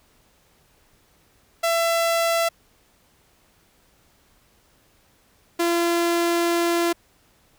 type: tone pair in turn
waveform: sawtooth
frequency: 670 / 341.6 Hz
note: E5 / F4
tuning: +28 / -38 cents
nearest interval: octave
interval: 1166 cents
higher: first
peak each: -15 dBFS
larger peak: neither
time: 1.63-2.49 / 5.59-6.93 s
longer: second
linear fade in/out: 10 ms
effects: pink hiss -60 dBFS RMS until 7.58 s